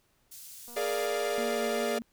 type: high-pass noise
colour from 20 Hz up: pink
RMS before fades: -47 dBFS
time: 0.31-1.07 s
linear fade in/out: 10 ms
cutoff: 6600 Hz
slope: 12 dB/octave
type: click train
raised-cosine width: 1 ms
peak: -40 dBFS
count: 277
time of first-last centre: 0.68-1.84 s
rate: 238 Hz
type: chord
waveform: 45% pulse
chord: Bb dominant seventh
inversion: third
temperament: equal with one note detuned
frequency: 415.3 / 466.2 / 587.3 / 694.8 Hz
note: Ab4 / Bb4 / D5 / F5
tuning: 0 / 0 / 0 / -9 cents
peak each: -33 / -35 / -33 / -36 dBFS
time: 0.76-1.99 s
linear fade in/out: 10 ms
type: tone with vibrato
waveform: sine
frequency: 233.1 Hz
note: A#3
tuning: in tune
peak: -36 dBFS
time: 1.38-2.02 s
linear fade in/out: 0 ms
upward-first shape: square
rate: 2.6 Hz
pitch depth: 11 cents each way
effects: pink hiss -70 dBFS RMS until 2.12 s